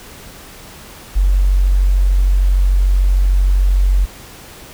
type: tone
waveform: sine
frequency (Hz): 46.63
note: F#1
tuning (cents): +14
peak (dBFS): -9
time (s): 1.15-4.06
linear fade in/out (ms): 20
effects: pink hiss -37 dBFS RMS until 4.73 s